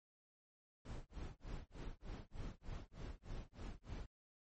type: noise with tremolo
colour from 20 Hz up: brown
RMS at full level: -45 dBFS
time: 0.85-4.06 s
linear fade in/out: 5 ms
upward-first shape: sine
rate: 3.3 Hz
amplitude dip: 100%
effects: MP3 32 kbps